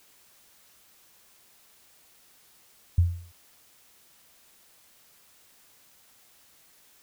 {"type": "tone with exponential decay", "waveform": "sine", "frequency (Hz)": 86.6, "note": "F2", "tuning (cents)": -14, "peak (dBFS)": -14, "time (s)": [2.98, 3.32], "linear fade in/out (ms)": 5, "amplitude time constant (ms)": 73, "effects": ["white hiss -59 dBFS RMS until 7.02 s"]}